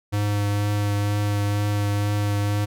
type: tone with vibrato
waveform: square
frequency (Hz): 102.8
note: G#2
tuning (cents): -17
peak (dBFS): -21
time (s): 0.12-2.66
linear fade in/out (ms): 20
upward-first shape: triangle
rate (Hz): 2.1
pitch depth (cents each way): 14
effects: none